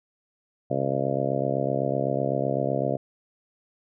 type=harmonic tone; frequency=67.9 Hz; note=C#2; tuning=35 cents flat; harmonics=2 / 3 / 4 / 5 / 6 / 7 / 8 / 9 / 10; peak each=-30 / -34 / -32 / -35 / -33 / -33 / -31 / -29 / -32 dBFS; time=0.7-2.97 s; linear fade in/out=10 ms; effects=none